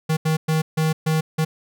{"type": "tone bursts at uneven times", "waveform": "square", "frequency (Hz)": 157.9, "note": "D#3", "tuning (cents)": 26, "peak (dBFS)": -18, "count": 6, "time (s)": [[0.09, 0.17], [0.25, 0.37], [0.48, 0.62], [0.77, 0.93], [1.06, 1.21], [1.38, 1.45]], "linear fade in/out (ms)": 10, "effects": []}